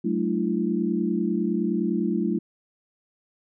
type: tone cluster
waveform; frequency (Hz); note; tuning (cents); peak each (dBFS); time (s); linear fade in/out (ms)
sine; 189 / 218.8 / 298 / 339.1; F#3 / A3 / D4 / E4; +37 / -9 / +25 / +49; -27 / -26 / -30 / -27; 0.04-2.39; 10
effects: none